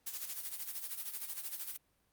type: noise with tremolo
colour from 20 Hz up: blue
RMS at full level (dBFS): -39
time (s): 0.06-1.77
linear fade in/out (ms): 10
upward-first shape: sine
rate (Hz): 13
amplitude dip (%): 70
effects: pink hiss -75 dBFS RMS until 2.12 s + Opus 48 kbps